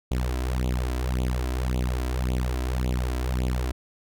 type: tone with flanger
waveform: sawtooth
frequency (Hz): 62.7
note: B1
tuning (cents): +27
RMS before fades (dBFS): -26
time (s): 0.11-3.72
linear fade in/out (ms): 5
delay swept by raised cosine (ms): 0.28 to 3.08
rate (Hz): 1.8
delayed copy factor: +0.85
effects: none